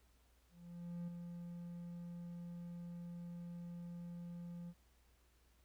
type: tone with ADSR envelope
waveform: triangle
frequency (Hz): 173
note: F3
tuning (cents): -16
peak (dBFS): -39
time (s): 0.5-4.74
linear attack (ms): 580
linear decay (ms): 4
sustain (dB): -5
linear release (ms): 52
effects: added 60 Hz sine -70 dBFS peak until 5.64 s + pink hiss -75 dBFS RMS until 5.64 s